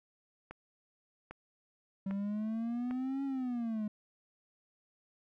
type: click train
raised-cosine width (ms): 0.5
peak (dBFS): -30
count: 4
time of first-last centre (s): 0.51-2.91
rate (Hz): 1.25
type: exponential two-way sweep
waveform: triangle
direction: up then down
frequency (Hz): 192.3 to 277.2 to 208.1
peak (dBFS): -31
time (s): 2.06-3.88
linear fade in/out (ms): 5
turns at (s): 3.24
effects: none